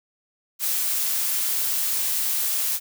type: noise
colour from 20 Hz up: blue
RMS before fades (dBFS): -24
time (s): 0.59-2.8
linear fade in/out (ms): 50
effects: none